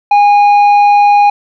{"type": "tone with tanh clipping", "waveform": "triangle", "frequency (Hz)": 820, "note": "G#5", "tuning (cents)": -22, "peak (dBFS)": -5, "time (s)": [0.11, 1.3], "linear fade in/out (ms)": 5, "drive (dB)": 10, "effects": []}